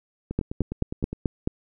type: two click trains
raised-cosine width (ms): 3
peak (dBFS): -17 / -10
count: 9 / 6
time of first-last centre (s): 0.31-1.13 / 0.39-1.475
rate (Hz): 9.76 / 4.61
effects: none